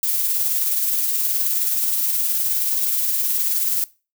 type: noise with tremolo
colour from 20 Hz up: violet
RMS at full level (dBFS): -19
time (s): 0.03-3.84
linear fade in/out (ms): 2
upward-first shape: triangle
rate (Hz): 19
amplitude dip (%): 35
effects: noise-tail reverb RT60 0.3 s tail -20 dB re dry